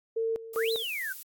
sine tone with tremolo, 452 Hz, A4, 47 cents sharp, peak -26 dBFS, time 0.16-0.83 s, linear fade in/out 10 ms, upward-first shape square, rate 2.5 Hz, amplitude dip 80%
violet noise, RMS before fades -41 dBFS, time 0.53-1.23 s, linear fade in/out 5 ms
sine exponential two-way sweep, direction up then down, 1108.7 to 4186 to 1473 Hz, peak -31 dBFS, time 0.56-1.13 s, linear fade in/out 10 ms, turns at 0.72 s
effects AAC 64 kbps

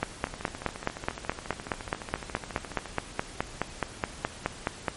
two click trains, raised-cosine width 0.5 ms, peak -10 / -21 dBFS, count 24 / 38, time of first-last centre 0.03-4.882 / 0.27-2.857 s, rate 4.74 / 14.3 Hz, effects pink hiss -44 dBFS RMS until 4.96 s + MP3 48 kbps

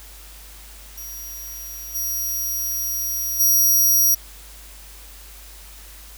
10% pulse tone with level steps, 5740 Hz, F8, 47 cents sharp, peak -27 / -17 / -8 dBFS, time 0.97-4.15 s, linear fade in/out 10 ms, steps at 1.94 / 3.39 s, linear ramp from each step 20 ms, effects added 50 Hz sine -42 dBFS peak until 6.17 s + white hiss -44 dBFS RMS until 6.17 s

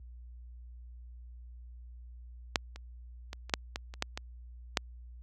clicks, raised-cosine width 0.2 ms, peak -7 / -28 / -22 / -26 / -7 / -17 / -28 / -12 / -19 / -8 dBFS, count 10, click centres 2.558 / 2.76 / 3.331 / 3.496 / 3.538 / 3.759 / 3.939 / 4.024 / 4.175 / 4.772 s, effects added 60 Hz sine -43 dBFS peak until 5.22 s + high-pass 60 Hz 12 dB/octave

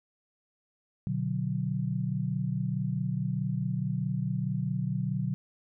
sine chord, B minor, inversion none, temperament just, 123.47 / 148.16 / 185.21 Hz, B2 / D3 / F#3, 0 / +16 / +2 cents, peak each -32 dBFS, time 1.07-5.34 s, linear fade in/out 0 ms, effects none

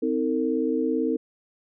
sine tone cluster, 258.8 / 316.9 / 453.8 Hz, C4 / D#4 / A#4, -19 / +32 / -47 cents, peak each -26 dBFS, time 0.02-1.17 s, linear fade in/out 10 ms, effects none

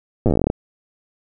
slowing click train, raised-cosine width 2 ms, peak -4 dBFS, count 15, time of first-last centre 0.26-0.501 s, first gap 8 ms, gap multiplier 1.11, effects none

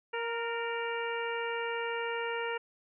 harmonic tone with a mistuned harmonic, 466.2 Hz, A#4, in tune, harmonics 1 / 2 / 3 / 4 / 5 / 6, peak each -35 / -38 / -40 / -41 / -42 / -43 dBFS, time 0.13-2.58 s, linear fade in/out 10 ms, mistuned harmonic 4, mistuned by -30 cents, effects none

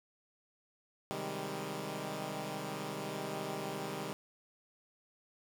10% pulse chord, Ab major seventh, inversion first, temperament equal, 130.81 / 155.56 / 196 / 207.7 Hz, C3 / Eb3 / G3 / Ab3, 0 / 0 / 0 / 0 cents, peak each -37 / -34 / -34 / -38 dBFS, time 1.11-4.13 s, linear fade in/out 0 ms, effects none

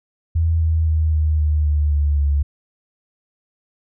sine tone with pitch steps, 82 / 80.41 / 78.84 / 77.31 / 75.8 / 74.33 / 72.89 / 71.47 Hz, E2 / E2 / D#2 / D#2 / D#2 / D2 / D2 / D2, -9 / -42 / +23 / -11 / -45 / +21 / -12 / -47 cents, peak -14 dBFS, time 0.35-2.43 s, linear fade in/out 10 ms, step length 260 ms, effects none

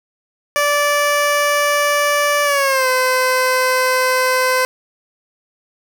15% pulse tone with pitch glide, 582 to 512.5 Hz, D5 to C5, -16 to -36 cents, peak -7 dBFS, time 0.56-4.65 s, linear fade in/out 0 ms, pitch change -220 cents, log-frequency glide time 2.44-2.88 s, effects none

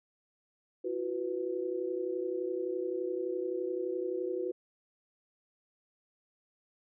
sine chord, E suspended second, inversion none, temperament equal with one note detuned, 338.3 / 370 / 493.9 Hz, E4 / F#4 / B4, +45 / 0 / 0 cents, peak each -38 / -34 / -37 dBFS, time 0.84-4.52 s, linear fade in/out 10 ms, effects none

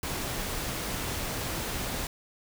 pink noise, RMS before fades -33 dBFS, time 0.03-2.07 s, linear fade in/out 2 ms, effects none

